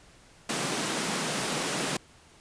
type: high-pass noise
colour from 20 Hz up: pink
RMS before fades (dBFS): -30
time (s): 0.49-1.97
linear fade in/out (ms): 5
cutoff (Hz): 140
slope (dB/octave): 48
effects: pink hiss -56 dBFS RMS until 2.4 s + resampled to 22050 Hz